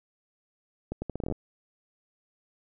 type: accelerating click train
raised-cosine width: 2 ms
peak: -19 dBFS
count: 11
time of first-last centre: 0.92-1.323 s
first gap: 100 ms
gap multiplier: 0.77
effects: none